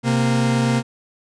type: tone pair together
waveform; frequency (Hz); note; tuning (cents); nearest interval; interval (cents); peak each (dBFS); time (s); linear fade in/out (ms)
40% pulse; 130 / 231.6; C3 / A#3; -11 / -11; minor seventh; 1000; -18; 0.03-0.83; 50
effects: resampled to 22050 Hz